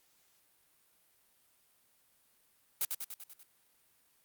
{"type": "noise with echo", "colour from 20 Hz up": "blue", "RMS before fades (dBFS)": -31, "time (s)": [2.81, 2.85], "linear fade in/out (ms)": 2, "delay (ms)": 97, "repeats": 6, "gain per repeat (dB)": -4, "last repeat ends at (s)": 3.432, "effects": ["white hiss -70 dBFS RMS until 4.24 s", "Opus 48 kbps"]}